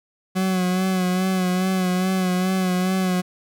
40% pulse tone with vibrato, 185 Hz, F#3, in tune, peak -18 dBFS, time 0.35-3.22 s, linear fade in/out 20 ms, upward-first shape sine, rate 2.4 Hz, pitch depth 37 cents each way, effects none

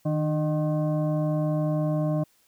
sine tone with frequency modulation, 155.56 Hz, D#3, in tune, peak -22 dBFS, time 0.05-2.24 s, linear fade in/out 10 ms, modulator 457 Hz, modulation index 0.95, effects white hiss -64 dBFS RMS until 2.47 s

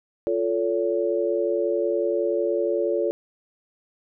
sine chord, F augmented, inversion none, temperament equal with one note detuned, 349.2 / 440 / 565.7 Hz, F4 / A4 / C#5, 0 / 0 / +35 cents, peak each -25 dBFS, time 0.27-3.11 s, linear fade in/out 0 ms, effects none

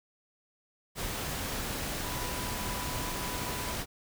sine tone in noise, 987.8 Hz, B5, in tune, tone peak -42 dBFS, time 2.01-3.76 s, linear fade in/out 50 ms, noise pink, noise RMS -35 dBFS, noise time 0.95-3.86 s, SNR -10 dB, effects none

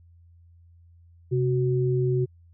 sine tone pair together, 130.67 / 370 Hz, C3 / F#4, -2 / 0 cents, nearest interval octave + tritone, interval 1802 cents, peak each -22 / -25 dBFS, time 1.31-2.26 s, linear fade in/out 20 ms, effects added 85 Hz sine -51 dBFS peak until 2.53 s

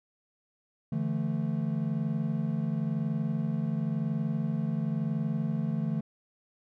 triangle chord, D suspended second, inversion none, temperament equal with one note detuned, 146.83 / 167.79 / 220 Hz, D3 / E3 / A3, 0 / +31 / 0 cents, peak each -30 dBFS, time 0.92-6.01 s, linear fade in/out 5 ms, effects none

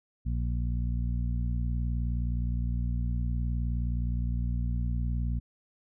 harmonic tone, 59.4 Hz, A#1, 33 cents sharp, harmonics 1 / 2 / 3 / 4, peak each -28 / -33 / -39 / -41 dBFS, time 0.25-5.4 s, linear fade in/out 20 ms, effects none

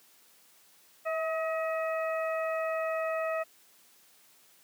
harmonic tone with a mistuned harmonic, 636 Hz, D#5, 38 cents sharp, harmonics 1 / 2 / 3 / 4, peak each -30 / -36 / -40 / -42 dBFS, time 1.05-3.44 s, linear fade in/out 20 ms, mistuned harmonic 1, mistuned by +26 cents, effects white hiss -61 dBFS RMS until 4.63 s + high-pass 150 Hz 12 dB/octave

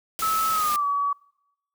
white noise, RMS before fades -31 dBFS, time 0.19-0.76 s, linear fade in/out 0 ms
sine tone with pitch glide, 1299 to 1137.4 Hz, E6 to C#6, -26 to +44 cents, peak -21 dBFS, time 0.22-1.13 s, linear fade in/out 5 ms, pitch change -230 cents, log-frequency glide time 0.52-0.86 s
effects noise-tail reverb RT60 0.9 s tail -25 dB re dry

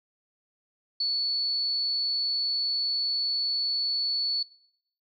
sine tone, 4435 Hz, C#8, in tune, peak -24 dBFS, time 1-4.43 s, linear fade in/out 5 ms, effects noise-tail reverb RT60 0.8 s tail -24 dB re dry

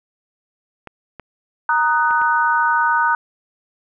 clicks, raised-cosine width 0.5 ms, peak -19 dBFS, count 4, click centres 0.873 / 1.197 / 2.109 / 2.216 s
sine chord, D# minor, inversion second, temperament just, 933.4 / 1244.5 / 1493.4 Hz, A#5 / D#6 / F#6, +2 / 0 / +16 cents, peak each -17 / -20 / -18 dBFS, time 1.69-3.15 s, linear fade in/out 2 ms
effects none

